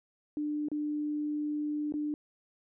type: tone with dropouts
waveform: sine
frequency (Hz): 298.1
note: D4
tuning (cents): +26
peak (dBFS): -30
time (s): 0.37-2.14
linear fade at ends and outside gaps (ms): 1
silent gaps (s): 0.685-0.716 / 1.923-1.939
effects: none